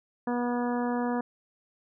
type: harmonic tone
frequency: 242.7 Hz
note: B3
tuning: 30 cents flat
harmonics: 1 / 2 / 3 / 4 / 5 / 6 / 7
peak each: -28 / -33 / -35 / -36 / -42 / -45 / -43 dBFS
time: 0.27-1.21 s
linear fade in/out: 5 ms
effects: none